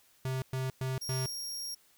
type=tone bursts; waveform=square; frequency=130.81 Hz; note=C3; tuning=in tune; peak=-32 dBFS; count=4; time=0.25-1.26 s; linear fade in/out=2 ms; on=170 ms; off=110 ms
type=tone; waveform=sawtooth; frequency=5588 Hz; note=F8; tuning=in tune; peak=-34 dBFS; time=1.01-1.75 s; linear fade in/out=10 ms
effects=white hiss -65 dBFS RMS until 1.97 s